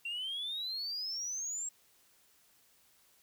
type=exponential sweep; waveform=sine; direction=up; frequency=2724 to 7620 Hz; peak=-34 dBFS; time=0.05-1.69 s; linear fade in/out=5 ms; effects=tanh soft clip ceiling -33 dBFS + white hiss -67 dBFS RMS until 3.22 s